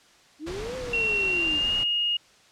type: linear two-way sweep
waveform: sine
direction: up then down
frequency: 285.6 to 520 to 285.6 Hz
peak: -32 dBFS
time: 0.39-1.61 s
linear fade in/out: 50 ms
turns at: 0.76 s
type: noise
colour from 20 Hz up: pink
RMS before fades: -37 dBFS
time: 0.46-1.84 s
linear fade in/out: 10 ms
type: tone with pitch glide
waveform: sine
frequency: 2733 to 2859 Hz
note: F7 to F7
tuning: -38 to +40 cents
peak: -22 dBFS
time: 0.93-2.17 s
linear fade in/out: 5 ms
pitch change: +78 cents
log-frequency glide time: 1.27-1.76 s
effects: white hiss -56 dBFS RMS until 2.51 s + low-pass 6000 Hz 12 dB/octave